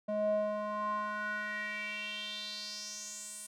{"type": "tone with band-pass filter sweep", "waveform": "square", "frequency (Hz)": 210.2, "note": "G#3", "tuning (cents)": 21, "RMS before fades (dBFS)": -37, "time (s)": [0.08, 3.47], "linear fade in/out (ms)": 10, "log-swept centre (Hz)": [520, 9300], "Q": 4.8, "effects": []}